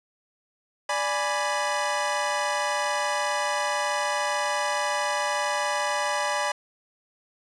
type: chord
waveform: 25% pulse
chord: G# diminished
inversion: second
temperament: equal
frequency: 587.3 / 830.6 / 987.8 Hz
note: D5 / G#5 / B5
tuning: 0 / 0 / 0 cents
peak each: -25 dBFS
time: 0.89-6.52 s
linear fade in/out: 5 ms
effects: resampled to 22050 Hz + 8-bit